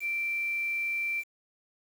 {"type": "tone with quantisation", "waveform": "sine", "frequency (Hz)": 2349, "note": "D7", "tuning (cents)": 0, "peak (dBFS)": -28, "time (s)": [0, 1.24], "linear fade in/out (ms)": 50, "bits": 8, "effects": []}